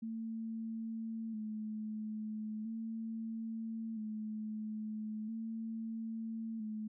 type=tone with vibrato; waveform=sine; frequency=220 Hz; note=A3; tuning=in tune; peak=-38 dBFS; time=0.02-6.88 s; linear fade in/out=10 ms; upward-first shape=square; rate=0.38 Hz; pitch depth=36 cents each way; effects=none